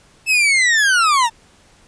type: linear sweep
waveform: 40% pulse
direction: down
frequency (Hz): 2637 to 880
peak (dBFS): -11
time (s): 0.26-1.3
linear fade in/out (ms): 50
effects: pink hiss -51 dBFS RMS until 1.87 s + resampled to 22050 Hz